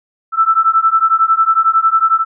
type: beating tone pair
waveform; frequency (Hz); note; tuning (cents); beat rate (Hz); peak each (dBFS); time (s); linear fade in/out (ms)
sine; 1318.5 / 1329.5; E6 / E6; 0 / +14; 11; -12; 0.32-2.25; 50
effects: none